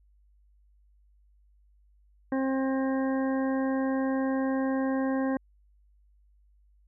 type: harmonic tone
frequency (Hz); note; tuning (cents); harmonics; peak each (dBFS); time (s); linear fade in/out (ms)
266; C4; +29; 1 / 2 / 3 / 4 / 6 / 7; -26 / -32 / -38 / -40 / -42 / -44; 2.32-5.37; 2
effects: added 50 Hz sine -59 dBFS peak until 6.87 s